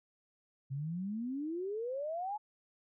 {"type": "exponential sweep", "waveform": "sine", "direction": "up", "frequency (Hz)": [130.8, 865], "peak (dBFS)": -35, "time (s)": [0.7, 2.38], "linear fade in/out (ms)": 20, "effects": []}